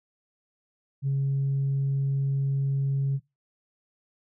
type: tone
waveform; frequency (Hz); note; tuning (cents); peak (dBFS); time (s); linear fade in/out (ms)
sine; 137.4; C#3; -15; -21; 1.02-3.2; 50
effects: noise-tail reverb RT60 0.2 s tail -21 dB re dry + tanh soft clip ceiling -20 dBFS